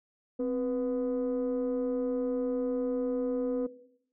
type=tone pair together; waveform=sine; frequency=260 / 491.7 Hz; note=C4 / B4; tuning=-11 / -8 cents; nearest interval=major seventh; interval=1103 cents; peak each=-29 / -29 dBFS; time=0.39-3.67 s; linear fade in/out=10 ms; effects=noise-tail reverb RT60 0.7 s tail -17 dB re dry + tanh soft clip ceiling -24 dBFS

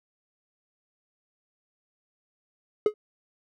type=tone with exponential decay; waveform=triangle; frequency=422.1 Hz; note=G#4; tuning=28 cents sharp; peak=-12 dBFS; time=2.86-2.94 s; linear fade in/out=2 ms; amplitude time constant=16 ms; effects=none

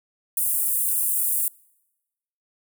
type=high-pass noise; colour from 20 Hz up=pink; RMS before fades=-23 dBFS; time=0.37-1.48 s; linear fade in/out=2 ms; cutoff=8800 Hz; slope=48 dB/octave; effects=noise-tail reverb RT60 1.0 s tail -26 dB re dry

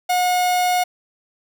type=tone; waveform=45% pulse; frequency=723 Hz; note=F#5; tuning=40 cents flat; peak=-16 dBFS; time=0.09-0.84 s; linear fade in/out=10 ms; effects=none

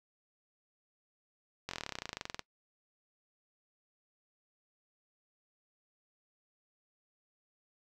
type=slowing click train; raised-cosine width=0.2 ms; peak=-20 dBFS; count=22; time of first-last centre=1.69-2.393 s; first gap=22 ms; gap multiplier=1.04; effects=noise-tail reverb RT60 0.1 s tail -21 dB re dry

